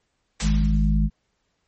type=noise with exponential decay; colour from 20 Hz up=white; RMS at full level=-27 dBFS; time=0.4-1.05 s; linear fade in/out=2 ms; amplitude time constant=140 ms
type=harmonic tone; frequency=52.4 Hz; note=G#1; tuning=16 cents sharp; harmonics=1 / 3 / 4; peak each=-18 / -23 / -24 dBFS; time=0.41-1.1 s; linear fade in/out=50 ms
effects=pink hiss -72 dBFS RMS until 1.67 s + MP3 32 kbps